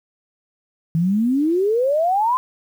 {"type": "exponential sweep", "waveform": "sine", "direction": "up", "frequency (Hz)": [158.3, 1046.5], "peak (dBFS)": -15, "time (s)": [0.95, 2.37], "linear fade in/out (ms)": 0, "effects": ["8-bit"]}